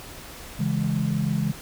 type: chord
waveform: sine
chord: C# minor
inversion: none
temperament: equal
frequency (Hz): 138.59 / 164.81 / 207.7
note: C#3 / E3 / G#3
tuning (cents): 0 / 0 / 0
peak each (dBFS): -26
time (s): 0.59-1.52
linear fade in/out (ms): 10
effects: pink hiss -41 dBFS RMS until 1.61 s